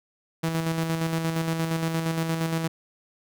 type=tone with tremolo; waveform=sawtooth; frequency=163.3 Hz; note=E3; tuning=16 cents flat; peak=-19 dBFS; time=0.43-2.68 s; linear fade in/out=10 ms; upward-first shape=square; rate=8.6 Hz; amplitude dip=40%; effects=none